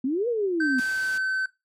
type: exponential two-way sweep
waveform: sine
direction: up then down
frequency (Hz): 246.9 to 493.9 to 246.9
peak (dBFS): -22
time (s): 0.04-0.8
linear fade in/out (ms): 5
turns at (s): 0.28
type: tone with pitch glide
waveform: triangle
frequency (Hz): 1549 to 1532.1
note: G6 to G6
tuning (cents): -21 to -40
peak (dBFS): -22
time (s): 0.6-1.46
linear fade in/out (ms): 5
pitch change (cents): -19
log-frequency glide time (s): 0.72-1.11
type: noise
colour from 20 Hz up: white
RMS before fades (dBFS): -39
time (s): 0.78-1.18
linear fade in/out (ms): 5
effects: noise-tail reverb RT60 0.2 s tail -17 dB re dry + low-pass 9000 Hz 12 dB/octave